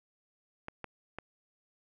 clicks, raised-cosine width 0.5 ms, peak -24 dBFS, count 3, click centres 0.684 / 0.843 / 1.186 s, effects none

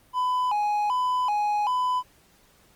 triangle tone with vibrato, 914 Hz, A#5, 34 cents flat, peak -20 dBFS, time 0.13-2.03 s, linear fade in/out 50 ms, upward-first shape square, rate 1.3 Hz, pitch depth 160 cents each way, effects pink hiss -59 dBFS RMS until 2.75 s + Opus 32 kbps

